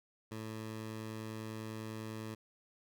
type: tone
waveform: 15% pulse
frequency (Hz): 110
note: A2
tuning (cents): 0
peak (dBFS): -35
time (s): 0.31-2.35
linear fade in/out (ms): 10
effects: none